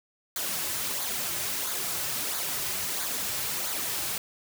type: noise with flanger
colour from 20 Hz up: white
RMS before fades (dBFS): -31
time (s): 0.36-4.18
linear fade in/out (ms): 2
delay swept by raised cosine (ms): 0.36 to 4.36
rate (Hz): 1.5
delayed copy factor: -0.55
effects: none